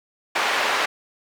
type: band-pass noise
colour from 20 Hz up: white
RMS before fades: -22 dBFS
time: 0.35-0.86 s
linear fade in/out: 10 ms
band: 510 to 2200 Hz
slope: 12 dB/octave
effects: none